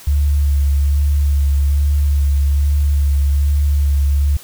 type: tone with vibrato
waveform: sine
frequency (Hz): 71.3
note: C#2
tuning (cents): +49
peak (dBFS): -11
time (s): 0.07-4.37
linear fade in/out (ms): 5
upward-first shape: sine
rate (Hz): 1.2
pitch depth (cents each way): 22
effects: white hiss -39 dBFS RMS until 4.43 s